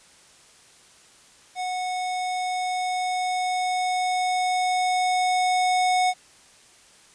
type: tone with level ramp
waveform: square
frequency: 734 Hz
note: F#5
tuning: 14 cents flat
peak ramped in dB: -27 to -19 dBFS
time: 1.55-6.14 s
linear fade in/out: 50 ms
effects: white hiss -53 dBFS RMS until 7.14 s + resampled to 22050 Hz